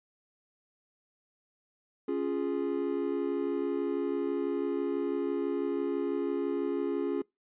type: chord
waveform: triangle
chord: Db major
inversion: none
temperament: equal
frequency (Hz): 277.2 / 349.2 / 415.3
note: Db4 / F4 / Ab4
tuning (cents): 0 / 0 / 0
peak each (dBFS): -31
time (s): 2.08-7.22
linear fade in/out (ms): 5
effects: noise-tail reverb RT60 0.2 s tail -25 dB re dry + resampled to 8000 Hz